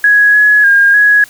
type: tone with pitch steps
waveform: sine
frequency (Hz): 1668 / 1688 / 1617 / 1671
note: G#6 / G#6 / G#6 / G#6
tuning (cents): +7 / +28 / -47 / +10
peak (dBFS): -4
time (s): 0.04-1.24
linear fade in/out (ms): 2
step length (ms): 300
effects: white hiss -38 dBFS RMS until 1.29 s